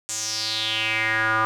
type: tone with band-pass filter sweep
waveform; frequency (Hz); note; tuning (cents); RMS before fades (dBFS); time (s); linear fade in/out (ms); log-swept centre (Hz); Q
square; 110.3; A2; +5; -24; 0.09-1.45; 0; 7400 to 1200; 4.7
effects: none